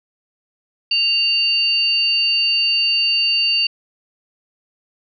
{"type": "tone pair together", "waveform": "sine", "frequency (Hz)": [2780, 4580], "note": ["F7", "D8"], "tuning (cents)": [-9, -44], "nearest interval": "major sixth", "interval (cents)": 865, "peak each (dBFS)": [-17, -17], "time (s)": [0.91, 3.67], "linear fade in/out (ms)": 5, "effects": []}